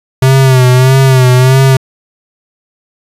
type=tone with vibrato; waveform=square; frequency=130 Hz; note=C3; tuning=11 cents flat; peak=-4 dBFS; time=0.22-1.77 s; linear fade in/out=5 ms; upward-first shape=sine; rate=1.6 Hz; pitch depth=58 cents each way; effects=resampled to 32000 Hz